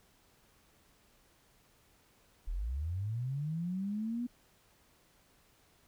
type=linear sweep; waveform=sine; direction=up; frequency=34.65 to 246.7 Hz; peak=-33 dBFS; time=2.47-4.27 s; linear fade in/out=10 ms; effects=pink hiss -67 dBFS RMS until 5.87 s